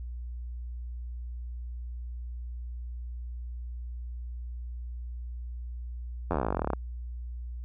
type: slowing click train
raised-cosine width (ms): 1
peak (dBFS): -14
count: 23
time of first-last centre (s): 6.31-6.734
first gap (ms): 11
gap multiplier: 1.05
effects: added 60 Hz sine -35 dBFS peak until 7.64 s